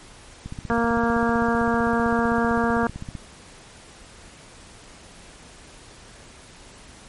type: click train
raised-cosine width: 5 ms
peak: -20 dBFS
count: 43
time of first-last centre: 0.46-3.152 s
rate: 15.6 Hz
type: harmonic tone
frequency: 233 Hz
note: A#3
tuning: 1 cent flat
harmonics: 1 / 2 / 3 / 4 / 5 / 6 / 7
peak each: -22 / -25 / -27 / -28 / -29 / -30 / -30 dBFS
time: 0.7-2.87 s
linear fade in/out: 0 ms
effects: pink hiss -46 dBFS RMS until 7.08 s + MP3 48 kbps